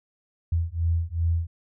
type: beating tone pair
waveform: sine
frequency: 82.41 / 85.01 Hz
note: E2 / F2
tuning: 0 / -46 cents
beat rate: 2.6 Hz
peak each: -25 dBFS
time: 0.52-1.47 s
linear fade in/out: 5 ms
effects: none